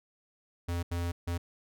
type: tone bursts at uneven times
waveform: square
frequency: 86.3 Hz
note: F2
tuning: 20 cents flat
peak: -31 dBFS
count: 3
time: 0.68-0.83 / 0.91-1.12 / 1.27-1.38 s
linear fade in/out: 10 ms
effects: none